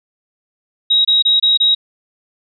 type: tone bursts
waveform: sine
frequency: 3811 Hz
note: A#7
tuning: 38 cents sharp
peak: -9 dBFS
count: 5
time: 0.9-1.75 s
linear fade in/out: 10 ms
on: 150 ms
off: 25 ms
effects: none